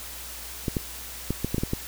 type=clicks; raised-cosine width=3 ms; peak=-12 dBFS; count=8; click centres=0.682 / 0.768 / 1.306 / 1.446 / 1.545 / 1.582 / 1.635 / 1.734 s; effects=added 60 Hz sine -45 dBFS peak until 1.87 s + white hiss -39 dBFS RMS until 1.87 s